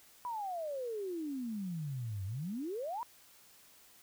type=exponential two-way sweep; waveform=sine; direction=down then up; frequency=1002 to 92.2 to 1002 Hz; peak=-36 dBFS; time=0.25-3.03 s; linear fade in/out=0 ms; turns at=2.25 s; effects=white hiss -61 dBFS RMS until 4.02 s